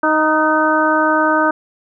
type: harmonic tone with a mistuned harmonic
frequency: 311.1 Hz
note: D#4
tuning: in tune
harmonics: 1 / 2 / 3 / 4 / 5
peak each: -18 / -18 / -18 / -18 / -18 dBFS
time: 0.03-1.51 s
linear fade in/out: 5 ms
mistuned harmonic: 5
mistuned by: -32 cents
effects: none